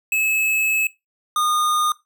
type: tone pair in turn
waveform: square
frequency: 2591 / 1222.8 Hz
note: E7 / D#6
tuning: -30 / -30 cents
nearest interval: octave + minor second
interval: 1300 cents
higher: first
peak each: -18 / -18 dBFS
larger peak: neither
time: 0.12-0.87 / 1.36-1.92 s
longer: first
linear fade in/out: 2 ms
effects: noise-tail reverb RT60 0.2 s tail -19 dB re dry